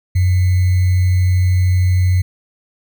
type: tone with sample-and-hold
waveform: sine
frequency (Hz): 91.3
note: F#2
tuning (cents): -23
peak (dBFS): -10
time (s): 0.15-2.22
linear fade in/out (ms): 10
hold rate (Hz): 2100
effects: none